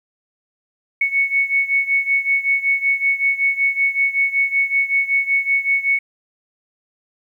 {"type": "beating tone pair", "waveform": "sine", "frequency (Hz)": [2213, 2218.3], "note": ["C#7", "C#7"], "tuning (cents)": [-3, 1], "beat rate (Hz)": 5.3, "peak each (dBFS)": [-17, -20], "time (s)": [1.01, 5.99], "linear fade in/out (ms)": 5, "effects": ["9-bit"]}